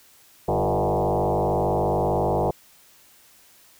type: tone with frequency modulation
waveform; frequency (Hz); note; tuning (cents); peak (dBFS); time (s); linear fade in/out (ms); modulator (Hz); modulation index
sine; 129.6; C3; -16; -19; 0.48-2.51; 5; 102; 7.4
effects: white hiss -54 dBFS RMS until 3.79 s